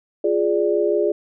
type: chord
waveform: sine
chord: D diminished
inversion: first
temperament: equal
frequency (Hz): 349.2 / 415.3 / 587.3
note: F4 / Ab4 / D5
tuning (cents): 0 / 0 / 0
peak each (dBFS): -21 / -19 / -22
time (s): 0.24-1.12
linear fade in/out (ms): 5
effects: none